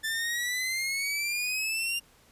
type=exponential sweep; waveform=sawtooth; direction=up; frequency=1760 to 2809 Hz; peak=-25 dBFS; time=0.03-2 s; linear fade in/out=20 ms; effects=pink hiss -60 dBFS RMS until 2.31 s + resampled to 32000 Hz